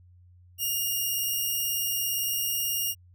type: tone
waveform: 5% pulse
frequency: 2837 Hz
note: F7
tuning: 27 cents sharp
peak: -17 dBFS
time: 0.58-2.95 s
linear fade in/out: 50 ms
effects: added 89 Hz sine -52 dBFS peak until 3.14 s